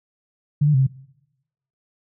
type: tone with pitch steps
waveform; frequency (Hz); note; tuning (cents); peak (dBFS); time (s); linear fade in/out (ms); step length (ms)
sine; 146.2 / 149.7 / 132.1 / 133.6; D3 / D3 / C3 / C3; -7 / +33 / +17 / +36; -13; 0.61-0.87; 10; 65
effects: noise-tail reverb RT60 0.9 s tail -22 dB re dry